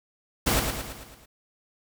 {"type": "noise with echo", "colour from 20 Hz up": "pink", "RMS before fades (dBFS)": -23, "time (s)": [0.46, 0.6], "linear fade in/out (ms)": 10, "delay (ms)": 110, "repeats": 6, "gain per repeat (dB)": -5, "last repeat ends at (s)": 1.26, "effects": []}